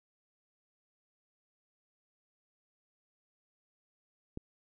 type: click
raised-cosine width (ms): 3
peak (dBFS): -26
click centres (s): 4.374
effects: none